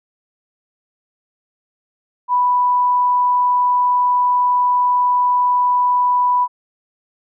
sine tone, 987.8 Hz, B5, in tune, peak -12 dBFS, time 2.28-6.48 s, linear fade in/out 50 ms, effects none

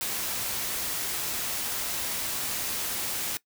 white noise, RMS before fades -31 dBFS, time 0.01-3.37 s, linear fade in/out 0 ms, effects noise-tail reverb RT60 0.1 s tail -20 dB re dry

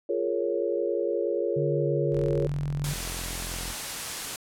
sine chord, Bb minor seventh, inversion second, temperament equal, 349.2 / 415.3 / 466.2 / 554.4 Hz, F4 / Ab4 / Bb4 / Db5, 0 / 0 / 0 / 0 cents, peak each -30 dBFS, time 0.09-2.47 s, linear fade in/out 5 ms
sine tone with pitch glide, 146.3 to 144.45 Hz, D3 to D3, -6 to -28 cents, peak -27 dBFS, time 1.56-2.94 s, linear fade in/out 10 ms, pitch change -22 cents, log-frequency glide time 1.8-1.85 s
sawtooth tone, 43.01 Hz, F1, 26 cents flat, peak -31 dBFS, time 2.11-3.75 s, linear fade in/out 50 ms
white noise, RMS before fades -33 dBFS, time 2.84-4.36 s, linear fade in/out 2 ms
effects low-pass 11000 Hz 12 dB/octave

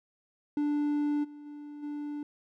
triangle tone with level steps, 293.7 Hz, D4, in tune, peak -24 / -42 / -39 / -32 dBFS, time 0.57-2.23 s, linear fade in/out 2 ms, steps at 1.23 / 1.45 / 1.82 s, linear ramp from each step 20 ms, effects none

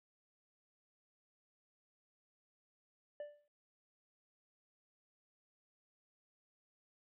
triangle tone with exponential decay, 588 Hz, D5, 2 cents sharp, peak -38 dBFS, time 3.2-3.48 s, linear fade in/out 2 ms, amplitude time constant 59 ms, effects resampled to 8000 Hz

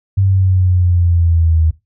sine exponential sweep, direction down, 97.9 to 79.1 Hz, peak -9 dBFS, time 0.17-1.71 s, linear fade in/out 10 ms, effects noise-tail reverb RT60 0.2 s tail -17 dB re dry

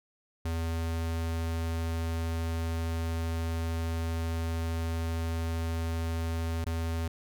square tone with dropouts, 82.41 Hz, E2, in tune, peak -30 dBFS, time 0.45-7.08 s, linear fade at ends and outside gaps 5 ms, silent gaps 6.644-6.663 s, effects none

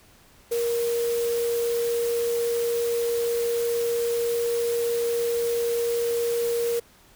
sine tone in noise, 470 Hz, A#4, 14 cents sharp, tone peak -22 dBFS, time 0.51-6.8 s, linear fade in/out 10 ms, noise white, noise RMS -36 dBFS, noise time 0.51-6.8 s, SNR +11 dB, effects pink hiss -55 dBFS RMS until 7.15 s

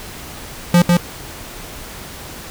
square tone with echo, 174.61 Hz, F3, in tune, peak -8 dBFS, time 0.74-0.82 s, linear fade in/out 2 ms, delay 150 ms, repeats 1, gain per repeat -2 dB, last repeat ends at 0.97 s, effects pink hiss -33 dBFS RMS until 2.5 s

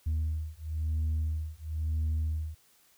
sine beating tone pair, 77.78 / 78.77 Hz, D#2 / D#2, 0 / +22 cents, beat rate 0.99 Hz, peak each -30 dBFS, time 0.06-2.55 s, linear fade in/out 10 ms, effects tanh soft clip ceiling -25 dBFS + white hiss -64 dBFS RMS until 2.97 s

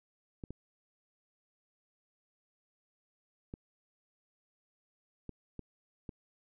clicks, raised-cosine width 3 ms, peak -29 dBFS, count 6, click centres 0.438 / 0.506 / 3.539 / 5.293 / 5.593 / 6.092 s, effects none

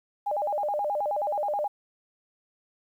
sine tone with vibrato, 698.5 Hz, F5, in tune, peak -25 dBFS, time 0.26-1.68 s, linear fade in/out 10 ms, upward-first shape square, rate 9.4 Hz, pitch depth 270 cents each way, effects 10-bit

